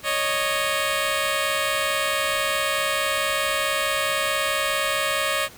10% pulse tone pair together, 554.4 / 619 Hz, C#5 / D#5, 0 / -9 cents, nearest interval major second, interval 191 cents, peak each -16 dBFS, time 0.03-5.49 s, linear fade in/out 50 ms, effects pink hiss -45 dBFS RMS until 5.57 s

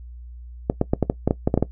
clicks, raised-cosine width 2 ms, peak -4 dBFS, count 11, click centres 0.699 / 0.814 / 0.935 / 1.027 / 1.099 / 1.276 / 1.309 / 1.475 / 1.541 / 1.576 / 1.626 s, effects noise-tail reverb RT60 0.1 s tail -18 dB re dry + added 60 Hz sine -36 dBFS peak until 1.71 s

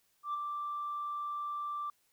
sine tone with ADSR envelope, 1174.7 Hz, D6, in tune, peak -29 dBFS, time 0.23-1.9 s, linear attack 110 ms, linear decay 14 ms, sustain -5 dB, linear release 3 ms, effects tanh soft clip ceiling -30 dBFS + white hiss -73 dBFS RMS until 2.12 s

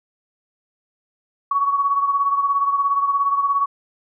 sine beating tone pair, 1119 / 1136 Hz, C#6 / C#6, +16 / +42 cents, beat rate 17 Hz, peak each -17 / -24 dBFS, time 1.51-3.66 s, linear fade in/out 5 ms, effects none

